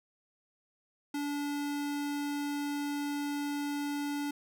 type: tone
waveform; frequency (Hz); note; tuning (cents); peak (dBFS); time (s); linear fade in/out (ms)
square; 288.6; D4; -30; -33; 1.14-4.31; 5
effects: none